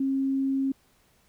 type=tone; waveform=sine; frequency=270 Hz; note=C#4; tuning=45 cents flat; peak=-23 dBFS; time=0-0.72 s; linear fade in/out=5 ms; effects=pink hiss -64 dBFS RMS until 1.28 s